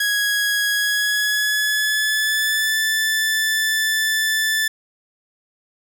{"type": "tone with pitch glide", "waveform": "sawtooth", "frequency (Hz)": [1661.2, 1755.9], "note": ["G#6", "A6"], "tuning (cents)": [0, -4], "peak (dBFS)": -14, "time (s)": [0, 4.68], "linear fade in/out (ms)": 5, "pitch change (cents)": 96, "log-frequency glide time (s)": [0.71, 2.79], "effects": []}